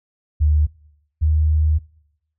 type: tone pair in turn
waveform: sine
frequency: 75.3 / 77.24 Hz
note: D2 / D#2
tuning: +44 / -12 cents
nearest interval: unison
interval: 44 cents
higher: second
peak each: -12 / -13 dBFS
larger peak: first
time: 0.4-0.67 / 1.21-1.79 s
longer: second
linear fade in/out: 20 ms
effects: noise-tail reverb RT60 0.8 s tail -23 dB re dry

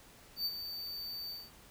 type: tone with ADSR envelope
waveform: square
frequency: 4585 Hz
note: D8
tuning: 42 cents flat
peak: -31 dBFS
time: 0.36-1.51 s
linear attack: 95 ms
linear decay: 45 ms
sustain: -9 dB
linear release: 210 ms
effects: pink hiss -58 dBFS RMS until 1.7 s

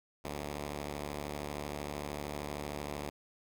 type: tone pair together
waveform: 5% pulse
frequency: 73 / 93.11 Hz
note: D2 / F#2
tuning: -10 / +11 cents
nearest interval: major third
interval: 421 cents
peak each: -27 / -36 dBFS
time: 0.24-3.1 s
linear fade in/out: 10 ms
effects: none

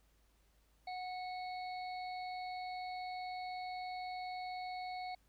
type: harmonic tone with a mistuned harmonic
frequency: 734 Hz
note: F#5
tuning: 14 cents flat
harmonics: 1 / 3 / 5 / 6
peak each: -41 / -50 / -59 / -54 dBFS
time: 0.87-5.15 s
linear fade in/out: 5 ms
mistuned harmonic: 5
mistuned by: +88 cents
effects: added 52 Hz sine -70 dBFS peak until 5.28 s + pink hiss -75 dBFS RMS until 5.28 s

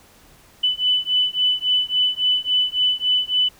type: beating tone pair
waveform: sine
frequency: 2993 / 2996.6 Hz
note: F#7 / F#7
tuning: +19 / +21 cents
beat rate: 3.6 Hz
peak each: -20 dBFS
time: 0.63-3.49 s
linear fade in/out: 10 ms
effects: pink hiss -51 dBFS RMS until 3.59 s

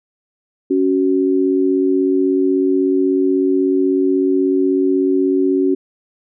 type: tone pair together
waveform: sine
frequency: 278.3 / 374.6 Hz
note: C#4 / F#4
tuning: +7 / +21 cents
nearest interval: perfect fourth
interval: 514 cents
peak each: -15 dBFS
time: 0.7-5.75 s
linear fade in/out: 10 ms
effects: none

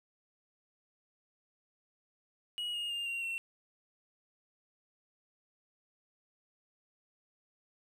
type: tone with pitch steps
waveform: triangle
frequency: 2903 / 2855 / 2807 / 2761 / 2715 Hz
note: F#7 / F7 / F7 / F7 / F7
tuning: -34 / +37 / +8 / -20 / -50 cents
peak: -33 dBFS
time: 2.58-3.38 s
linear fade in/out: 0 ms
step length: 160 ms
effects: none

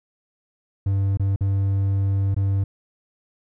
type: tone with dropouts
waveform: triangle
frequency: 98 Hz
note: G2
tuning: in tune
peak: -16 dBFS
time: 0.86-2.64 s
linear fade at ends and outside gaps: 5 ms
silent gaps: 1.173-1.196 / 1.361-1.408 / 2.345-2.364 s
effects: none

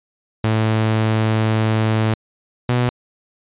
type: tone pair in turn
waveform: sawtooth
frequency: 110 / 122.85 Hz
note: A2 / B2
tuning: 0 / -9 cents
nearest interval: major second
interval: 191 cents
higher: second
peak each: -11 dBFS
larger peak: neither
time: 0.44-2.14 / 2.69-2.89 s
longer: first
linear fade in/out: 0 ms
effects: resampled to 8000 Hz

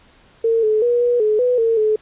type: tone with pitch steps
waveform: sine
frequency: 455.4 / 430.9 / 481 / 484.1 / 427.2 / 495.8 / 455.1 / 430.3 Hz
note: A#4 / A4 / B4 / B4 / G#4 / B4 / A#4 / A4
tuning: -40 / -36 / -46 / -35 / +49 / +7 / -42 / -39 cents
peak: -13 dBFS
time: 0.44-1.96 s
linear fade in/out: 5 ms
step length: 190 ms
effects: pink hiss -51 dBFS RMS until 2.01 s + resampled to 8000 Hz

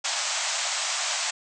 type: band-pass noise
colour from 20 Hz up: white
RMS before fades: -28 dBFS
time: 0.04-1.31 s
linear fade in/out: 10 ms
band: 580 to 8100 Hz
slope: 96 dB/octave
effects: none

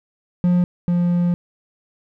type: tone pair in turn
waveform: triangle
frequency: 177.5 / 174.96 Hz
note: F3 / F3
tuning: +28 / +3 cents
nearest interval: unison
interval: 25 cents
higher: first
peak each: -11 / -13 dBFS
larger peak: first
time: 0.44-0.64 / 0.88-1.34 s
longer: second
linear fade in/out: 0 ms
effects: none

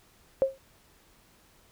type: tone with exponential decay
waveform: sine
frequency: 536 Hz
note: C5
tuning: 42 cents sharp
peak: -16 dBFS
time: 0.42-0.58 s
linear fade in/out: 0 ms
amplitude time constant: 33 ms
effects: pink hiss -61 dBFS RMS until 1.71 s

